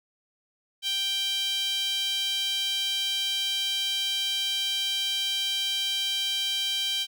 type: tone with high-pass filter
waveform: sawtooth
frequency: 785 Hz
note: G5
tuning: 2 cents sharp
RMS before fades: -28 dBFS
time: 0.82-7.07 s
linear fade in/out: 50 ms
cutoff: 3300 Hz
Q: 6.3
effects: none